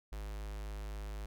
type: tone with notch filter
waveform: square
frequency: 51.91 Hz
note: G#1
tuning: in tune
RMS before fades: -42 dBFS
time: 0.12-1.26 s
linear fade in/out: 5 ms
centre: 200 Hz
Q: 1.1
effects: none